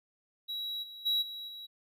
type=tone with level steps; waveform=triangle; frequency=3881 Hz; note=B7; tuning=31 cents flat; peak=-33 / -43 / -25 / -38 / -41 dBFS; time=0.48-1.67 s; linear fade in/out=20 ms; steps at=0.82 / 1.05 / 1.21 / 1.47 s; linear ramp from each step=20 ms; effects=none